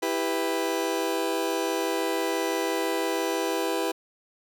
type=chord; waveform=30% pulse; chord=E minor; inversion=none; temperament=just; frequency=329.6 / 395.6 / 494.4 Hz; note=E4 / G4 / B4; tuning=0 / +16 / +2 cents; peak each=-27 dBFS; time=0.02-3.92 s; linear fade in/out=10 ms; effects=none